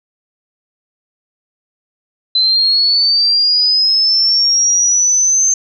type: linear sweep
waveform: sine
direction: up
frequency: 4040 to 6310 Hz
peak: -9 dBFS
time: 2.35-5.54 s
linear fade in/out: 5 ms
effects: none